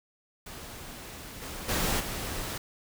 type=noise with level steps; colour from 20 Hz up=pink; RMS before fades=-43 / -39 / -28 / -35 dBFS; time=0.46-2.58 s; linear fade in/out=5 ms; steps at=1.41 / 1.68 / 1.99 s; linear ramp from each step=20 ms; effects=none